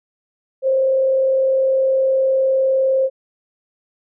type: tone with frequency modulation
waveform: sine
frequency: 530 Hz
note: C5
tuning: 22 cents sharp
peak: -13 dBFS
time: 0.62-3.1 s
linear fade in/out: 50 ms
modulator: 39.7 Hz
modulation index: 0.21
effects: none